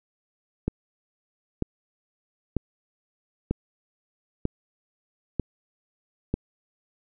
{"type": "click train", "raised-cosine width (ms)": 3, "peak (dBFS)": -11, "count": 7, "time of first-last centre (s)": [0.68, 6.34], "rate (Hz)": 1.06, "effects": []}